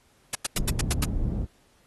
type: noise bursts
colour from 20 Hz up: white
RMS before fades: -25 dBFS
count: 7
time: 0.33-1.042 s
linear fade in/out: 5 ms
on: 22 ms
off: 93 ms
type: low-pass noise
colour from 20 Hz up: pink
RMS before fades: -27 dBFS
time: 0.55-1.47 s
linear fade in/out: 50 ms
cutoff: 220 Hz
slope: 12 dB/octave
effects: pink hiss -63 dBFS RMS until 1.86 s + AAC 32 kbps